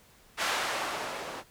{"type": "noise with low-pass filter sweep", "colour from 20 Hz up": "violet", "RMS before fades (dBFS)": -33, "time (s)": [0.37, 1.44], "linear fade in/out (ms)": 50, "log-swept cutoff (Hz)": [1300, 480], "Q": 0.79, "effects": ["pink hiss -59 dBFS RMS until 1.5 s"]}